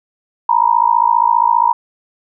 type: tone with amplitude modulation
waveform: sine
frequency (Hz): 950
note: A#5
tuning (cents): +33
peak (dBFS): -5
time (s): 0.49-1.73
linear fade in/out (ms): 5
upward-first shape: sine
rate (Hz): 55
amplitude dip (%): 100
effects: none